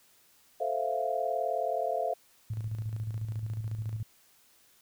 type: chord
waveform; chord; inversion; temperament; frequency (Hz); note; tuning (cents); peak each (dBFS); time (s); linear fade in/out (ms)
sine; F major seventh; first; equal with one note detuned; 440 / 521.1 / 659.3 / 698.5; A4 / C5 / E5 / F5; 0 / -7 / 0 / 0; -37 / -35 / -32 / -32; 0.6-2.14; 10
type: tone with tremolo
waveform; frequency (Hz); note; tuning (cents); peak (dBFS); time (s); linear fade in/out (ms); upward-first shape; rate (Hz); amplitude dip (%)
sine; 109.3; A2; -11; -30; 2.5-4.03; 5; square; 14; 50
effects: white hiss -63 dBFS RMS until 4.81 s